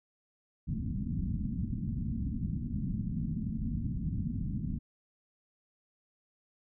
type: low-pass noise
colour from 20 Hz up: white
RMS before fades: -34 dBFS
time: 0.67-4.79 s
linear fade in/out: 20 ms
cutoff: 240 Hz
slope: 48 dB/octave
effects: none